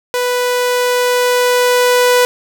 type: tone with level ramp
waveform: sawtooth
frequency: 493.9 Hz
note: B4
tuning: in tune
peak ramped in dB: -10 to -4 dBFS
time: 0.14-2.25 s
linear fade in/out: 0 ms
effects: none